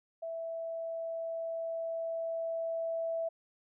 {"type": "tone with level ramp", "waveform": "sine", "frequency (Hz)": 659.3, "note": "E5", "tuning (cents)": 0, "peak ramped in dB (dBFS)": [-36, -31], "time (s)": [0.22, 3.29], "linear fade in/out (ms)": 10, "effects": []}